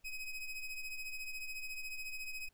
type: ring-modulated tone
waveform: square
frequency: 1267 Hz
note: D#6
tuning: 31 cents sharp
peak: -38 dBFS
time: 0.04-2.49 s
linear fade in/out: 10 ms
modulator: 1260 Hz
effects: pink hiss -75 dBFS RMS until 2.53 s